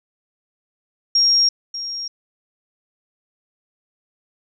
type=tone with echo; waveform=sine; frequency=5580 Hz; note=F8; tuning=2 cents flat; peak=-12 dBFS; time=1.15-1.49 s; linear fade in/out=5 ms; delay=590 ms; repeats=1; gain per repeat=-13 dB; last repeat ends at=2.08 s; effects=none